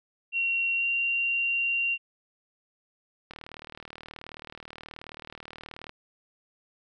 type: tone with pitch glide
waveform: sine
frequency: 2742 to 2763 Hz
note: F7 to F7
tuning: -32 to -19 cents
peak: -24 dBFS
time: 0.32-1.98 s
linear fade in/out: 50 ms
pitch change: +13 cents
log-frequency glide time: 0.76-0.84 s
type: click train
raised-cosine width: 0.3 ms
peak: -25 dBFS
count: 101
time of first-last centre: 3.31-5.894 s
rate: 38.7 Hz
effects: none